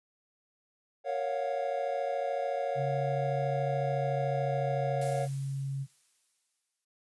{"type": "chord", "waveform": "triangle", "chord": "Gb major seventh", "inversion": "first", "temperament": "equal with one note detuned", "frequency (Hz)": [466.2, 554.4, 698.5, 732.3], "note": ["Bb4", "Db5", "F5", "Gb5"], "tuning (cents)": [0, 0, 0, -18], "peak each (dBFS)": [-36, -30, -34, -35], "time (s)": [1.04, 5.28], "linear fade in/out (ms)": 50}
{"type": "tone with pitch glide", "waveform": "sine", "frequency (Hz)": [138.59, 136.84], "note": ["C#3", "C#3"], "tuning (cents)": [0, -22], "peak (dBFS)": -31, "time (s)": [2.75, 5.87], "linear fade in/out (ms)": 50, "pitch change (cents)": -22, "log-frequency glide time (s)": [3.74, 4.97]}
{"type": "noise with exponential decay", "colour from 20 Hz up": "blue", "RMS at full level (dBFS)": -42, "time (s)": [5.01, 6.85], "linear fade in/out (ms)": 5, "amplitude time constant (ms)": 400}
{"effects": ["noise-tail reverb RT60 0.2 s tail -21 dB re dry", "resampled to 24000 Hz"]}